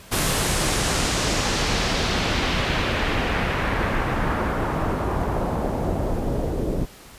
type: noise with low-pass filter sweep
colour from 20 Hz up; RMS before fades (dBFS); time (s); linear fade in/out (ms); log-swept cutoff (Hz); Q
pink; -23; 0.11-6.86; 20; 12000 to 410; 1.2
effects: pink hiss -45 dBFS RMS until 7.18 s + resampled to 32000 Hz